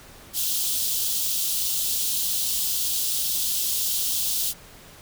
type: high-pass noise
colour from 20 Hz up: white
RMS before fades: -25 dBFS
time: 0.33-4.54 s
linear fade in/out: 50 ms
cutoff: 3000 Hz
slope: 48 dB/octave
effects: pink hiss -47 dBFS RMS until 5.01 s